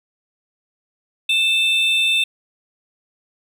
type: tone pair together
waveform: triangle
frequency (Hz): 2637 / 3588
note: E7 / A7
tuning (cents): 0 / +33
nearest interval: perfect fourth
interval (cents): 533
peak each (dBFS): -16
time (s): 1.29-2.24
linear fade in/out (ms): 5
effects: none